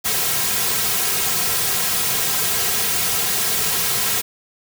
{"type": "noise with comb filter", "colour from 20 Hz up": "white", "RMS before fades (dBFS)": -20, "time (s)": [0.04, 4.22], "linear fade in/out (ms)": 20, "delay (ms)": 3.4, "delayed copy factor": -0.7, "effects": []}